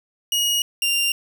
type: tone pair in turn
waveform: sawtooth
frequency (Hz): 2885 / 2787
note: F#7 / F7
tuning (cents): -44 / -4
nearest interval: minor second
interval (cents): 60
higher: first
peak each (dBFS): -15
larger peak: neither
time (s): 0.32-0.62 / 0.82-1.12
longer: neither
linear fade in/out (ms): 2
effects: none